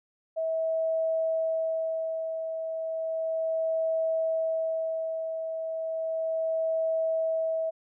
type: tone with tremolo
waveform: sine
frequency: 647 Hz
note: E5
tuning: 32 cents flat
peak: -24 dBFS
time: 0.36-7.71 s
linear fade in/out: 20 ms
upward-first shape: sine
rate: 0.34 Hz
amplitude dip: 50%
effects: none